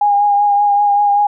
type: tone with vibrato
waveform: sine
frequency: 817 Hz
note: G#5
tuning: 29 cents flat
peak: -9 dBFS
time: 0.01-1.27 s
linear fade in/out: 5 ms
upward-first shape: triangle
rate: 5.2 Hz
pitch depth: 26 cents each way
effects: none